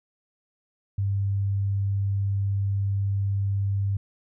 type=tone; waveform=sine; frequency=99.1 Hz; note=G2; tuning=19 cents sharp; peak=-22 dBFS; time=0.98-3.97 s; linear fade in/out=5 ms; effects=none